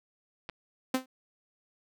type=clicks; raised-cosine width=0.3 ms; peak=-24 dBFS; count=2; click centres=0.491 / 0.497 s
type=tone with exponential decay; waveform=sawtooth; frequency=259.2 Hz; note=C4; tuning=16 cents flat; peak=-18 dBFS; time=0.94-1.06 s; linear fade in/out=5 ms; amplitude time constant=26 ms
effects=none